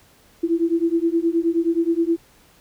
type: beating tone pair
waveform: sine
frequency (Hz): 329.6 / 339.1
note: E4 / E4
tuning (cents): 0 / +49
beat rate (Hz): 9.5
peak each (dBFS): -20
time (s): 0.43-2.17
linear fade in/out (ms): 10
effects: pink hiss -54 dBFS RMS until 2.6 s